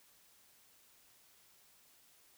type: silence
effects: white hiss -66 dBFS RMS until 2.37 s